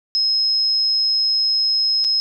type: tone with dropouts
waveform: sine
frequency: 5140 Hz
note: E8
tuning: 45 cents flat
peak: -15 dBFS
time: 0.15-2.2 s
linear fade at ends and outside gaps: 0 ms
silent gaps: 2.042-2.047 s
effects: none